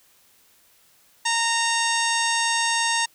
harmonic tone with a mistuned harmonic, 923 Hz, A#5, 17 cents flat, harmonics 1 / 2 / 3 / 4 / 5 / 6 / 7 / 8 / 9 / 10, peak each -25 / -26 / -29 / -29 / -33 / -30 / -30 / -35 / -33 / -37 dBFS, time 1.25-3.06 s, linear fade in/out 10 ms, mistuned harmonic 8, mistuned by +71 cents, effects white hiss -58 dBFS RMS until 3.14 s

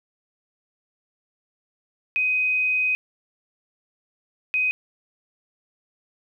sine tone bursts at uneven times, 2510 Hz, D#7, 15 cents sharp, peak -19 dBFS, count 2, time 2.16-2.95 / 4.54-4.71 s, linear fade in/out 0 ms, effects 10-bit

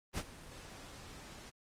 pink noise with ADSR envelope, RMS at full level -35 dBFS, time 0.13-1.51 s, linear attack 50 ms, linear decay 47 ms, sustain -16 dB, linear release 26 ms, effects low-pass 9000 Hz 12 dB/octave + Opus 24 kbps

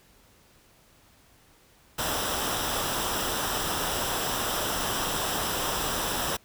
pink noise with comb filter, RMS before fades -29 dBFS, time 1.98-6.37 s, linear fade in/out 10 ms, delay 0.45 ms, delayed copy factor -0.6, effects pink hiss -59 dBFS RMS until 6.44 s

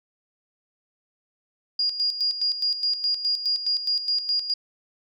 sine tone with tremolo, 4844 Hz, D#8, 47 cents flat, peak -20 dBFS, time 1.79-4.54 s, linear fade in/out 5 ms, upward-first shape square, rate 4.8 Hz, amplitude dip 65%, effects none

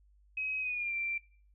sine tone with pitch glide, 2540 to 2356 Hz, D#7 to D7, +35 to +5 cents, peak -32 dBFS, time 0.37-1.18 s, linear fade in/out 5 ms, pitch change -130 cents, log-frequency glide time 0.6-0.94 s, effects noise-tail reverb RT60 0.5 s tail -21 dB re dry + added 50 Hz sine -61 dBFS peak until 1.54 s

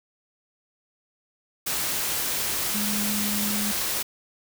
sine tone in noise, 207.7 Hz, G#3, in tune, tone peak -28 dBFS, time 2.74-3.72 s, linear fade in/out 10 ms, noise white, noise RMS -27 dBFS, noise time 1.66-4.03 s, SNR -4 dB, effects none

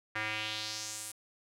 square tone with band-pass filter sweep, 108.1 Hz, A2, 30 cents flat, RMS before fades -38 dBFS, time 0.15-1.12 s, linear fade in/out 10 ms, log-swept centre 1800 to 10000 Hz, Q 2.4, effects none

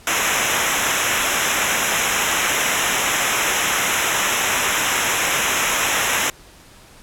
pink noise with comb filter, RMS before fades -19 dBFS, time 0.07-6.3 s, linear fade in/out 2 ms, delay 0.22 ms, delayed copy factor -0.95, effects pink hiss -46 dBFS RMS until 7.02 s + low-pass 12000 Hz 12 dB/octave

